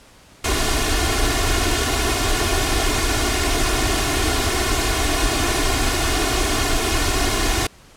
pink noise with comb filter, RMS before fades -19 dBFS, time 0.44-7.67 s, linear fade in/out 5 ms, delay 2.8 ms, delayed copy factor +0.9, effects pink hiss -48 dBFS RMS until 7.96 s + low-pass 10000 Hz 12 dB/octave

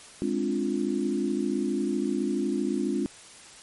sine chord, D half-diminished seventh, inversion second, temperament equal, 207.7 / 261.6 / 293.7 / 349.2 Hz, Ab3 / C4 / D4 / F4, 0 / 0 / 0 / 0 cents, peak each -30 dBFS, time 0.22-3.06 s, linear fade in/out 0 ms, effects white hiss -48 dBFS RMS until 3.62 s + MP3 48 kbps

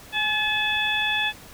harmonic tone with a mistuned harmonic, 860 Hz, A5, 40 cents flat, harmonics 1 / 2 / 3 / 4, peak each -30 / -26 / -26 / -26 dBFS, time 0.12-1.33 s, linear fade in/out 50 ms, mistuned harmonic 1, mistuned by -36 cents, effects pink hiss -45 dBFS RMS until 1.53 s

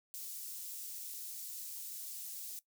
white high-pass noise, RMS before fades -45 dBFS, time 0.14-2.59 s, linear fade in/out 0 ms, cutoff 6100 Hz, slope 12 dB/octave, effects noise-tail reverb RT60 0.1 s tail -18 dB re dry

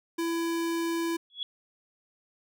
square tone, 334 Hz, E4, 23 cents sharp, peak -28 dBFS, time 0.18-1.17 s, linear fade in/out 10 ms
sine tone with exponential growth, 3364 Hz, G#7, 22 cents sharp, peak -26 dBFS, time 1.3-1.43 s, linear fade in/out 1 ms, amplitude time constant 28 ms
effects none

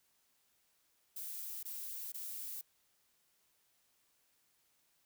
violet noise bursts, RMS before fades -44 dBFS, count 3, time 1.16-2.612 s, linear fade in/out 5 ms, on 470 ms, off 21 ms, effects white hiss -75 dBFS RMS until 5.05 s

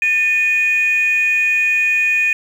sine tone pair together, 1795 / 2470 Hz, A6 / D#7, +34 / -13 cents, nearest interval tritone, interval 553 cents, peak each -20 / -12 dBFS, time 0.02-2.33 s, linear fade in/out 2 ms, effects tanh soft clip ceiling -8 dBFS + 7-bit

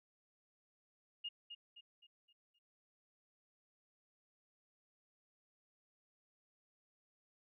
sine tone with echo, 2845 Hz, F7, 31 cents sharp, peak -40 dBFS, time 1.24-1.29 s, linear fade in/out 10 ms, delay 260 ms, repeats 5, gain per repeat -7 dB, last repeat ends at 2.59 s, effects none

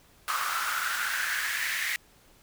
pink noise with high-pass filter sweep, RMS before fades -30 dBFS, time 0.28-1.96 s, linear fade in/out 0 ms, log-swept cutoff 1200 to 2000 Hz, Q 5.8, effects pink hiss -59 dBFS RMS until 2.42 s

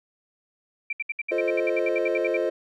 sine tone bursts, 2349 Hz, D7, in tune, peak -25 dBFS, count 16, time 0.9-2.369 s, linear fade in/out 5 ms, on 29 ms, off 67 ms
triangle chord, F dominant seventh, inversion none, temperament equal, 349.2 / 440 / 523.3 / 622.3 Hz, F4 / A4 / C5 / Eb5, 0 / 0 / 0 / 0 cents, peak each -26 / -27 / -25 / -26 dBFS, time 1.31-2.5 s, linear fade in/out 10 ms
effects none

